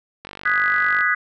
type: click train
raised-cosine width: 0.3 ms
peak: -18 dBFS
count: 38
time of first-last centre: 0.25-1.008 s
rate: 48.8 Hz
type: chord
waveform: sine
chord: G# minor seventh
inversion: second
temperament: equal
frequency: 1244.5 / 1480 / 1661.2 / 1975.5 Hz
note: D#6 / F#6 / G#6 / B6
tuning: 0 / 0 / 0 / 0 cents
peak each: -23 / -21 / -22 / -21 dBFS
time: 0.45-1.15 s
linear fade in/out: 10 ms
effects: none